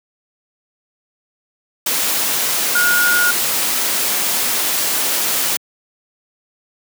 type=tone in noise; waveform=sine; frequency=1436 Hz; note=F6; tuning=48 cents sharp; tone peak=-13 dBFS; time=2.75-3.31 s; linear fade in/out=5 ms; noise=white; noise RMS=-18 dBFS; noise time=1.86-5.57 s; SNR=+2 dB; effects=high-pass 200 Hz 12 dB/octave